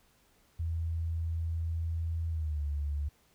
sine tone with pitch glide, 82.41 to 72.58 Hz, E2 to D2, 0 to -20 cents, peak -30 dBFS, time 0.59-3.09 s, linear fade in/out 10 ms, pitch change -220 cents, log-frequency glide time 2.29-2.64 s, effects pink hiss -67 dBFS RMS until 3.34 s

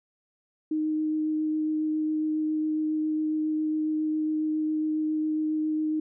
sine tone with vibrato, 309.7 Hz, D#4, 8 cents flat, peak -24 dBFS, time 0.71-6 s, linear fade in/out 5 ms, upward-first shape sine, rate 7.3 Hz, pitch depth 8 cents each way, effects none

